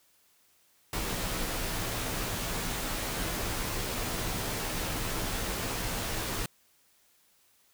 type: noise with comb filter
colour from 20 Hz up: pink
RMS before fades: -33 dBFS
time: 0.93-6.46 s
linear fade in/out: 2 ms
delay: 14 ms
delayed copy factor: -0.55
effects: white hiss -66 dBFS RMS until 7.73 s

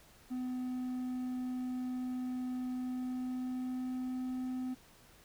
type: tone with pitch glide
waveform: triangle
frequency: 252.5 to 255.1 Hz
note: B3 to C4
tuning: +39 to -44 cents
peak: -33 dBFS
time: 0.3-4.75 s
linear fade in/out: 20 ms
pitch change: +17 cents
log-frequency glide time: 2.76-4.26 s
effects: pink hiss -61 dBFS RMS until 5.24 s

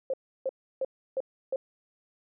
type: tone bursts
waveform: sine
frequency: 530 Hz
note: C5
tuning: 22 cents sharp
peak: -26 dBFS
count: 5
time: 0.1-1.56 s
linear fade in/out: 2 ms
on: 36 ms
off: 320 ms
effects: none

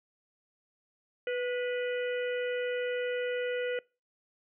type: harmonic tone with a mistuned harmonic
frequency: 493.9 Hz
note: B4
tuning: in tune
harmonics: 1 / 3 / 4 / 5 / 6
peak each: -30 / -40 / -42 / -44 / -46 dBFS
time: 1.27-3.79 s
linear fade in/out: 2 ms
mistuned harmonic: 3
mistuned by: -33 cents
effects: noise-tail reverb RT60 0.3 s tail -25 dB re dry

